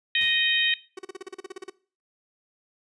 harmonic tone, 622.3 Hz, D#5, in tune, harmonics 3 / 4 / 5 / 6, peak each -26 / -26 / -26 / -26 dBFS, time 0.15-0.74 s, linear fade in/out 2 ms
pink noise with exponential decay, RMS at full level -44 dBFS, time 0.21-0.62 s, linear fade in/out 2 ms, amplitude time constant 88 ms
45% pulse tone bursts, 376.2 Hz, F#4, 29 cents sharp, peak -34 dBFS, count 13, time 0.97-1.699 s, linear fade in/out 5 ms, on 21 ms, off 38 ms
effects noise-tail reverb RT60 0.4 s tail -20 dB re dry + resampled to 22050 Hz

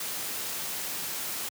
white noise, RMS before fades -34 dBFS, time 0-1.49 s, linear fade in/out 5 ms, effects high-pass 100 Hz 12 dB/octave

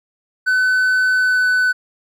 triangle tone with pitch glide, 1510 to 1499.6 Hz, F#6 to F#6, +35 to +23 cents, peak -11 dBFS, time 0.46-1.73 s, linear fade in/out 20 ms, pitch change -12 cents, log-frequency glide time 1.12-1.49 s, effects none

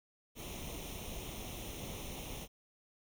pink noise with comb filter, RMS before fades -44 dBFS, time 0.35-2.48 s, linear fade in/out 50 ms, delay 0.32 ms, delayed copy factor +0.75, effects none

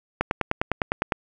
click train, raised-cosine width 0.5 ms, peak -6 dBFS, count 10, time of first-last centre 0.21-1.122 s, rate 9.87 Hz, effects none

